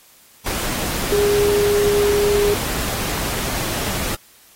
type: tone in noise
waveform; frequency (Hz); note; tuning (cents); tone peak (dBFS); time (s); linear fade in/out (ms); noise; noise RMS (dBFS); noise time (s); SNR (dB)
sine; 410; G#4; -22; -14; 1.12-2.54; 2; pink; -24; 0.46-4.15; +7
effects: white hiss -50 dBFS RMS until 4.55 s + AAC 48 kbps